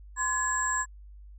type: tone cluster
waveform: sine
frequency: 1030 / 1697 / 7620 Hz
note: C6 / G#6 / A#8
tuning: -28 / +37 / +37 cents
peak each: -30 dBFS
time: 0.16-0.86 s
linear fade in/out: 50 ms
effects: added 50 Hz sine -45 dBFS peak until 1.38 s